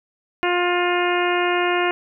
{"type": "harmonic tone", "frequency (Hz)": 353.9, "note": "F4", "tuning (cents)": 23, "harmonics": [1, 2, 3, 4, 5, 6, 7, 8], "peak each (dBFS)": [-21, -24, -26, -27, -28, -29, -29, -30], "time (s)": [0.43, 1.91], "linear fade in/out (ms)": 0, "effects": []}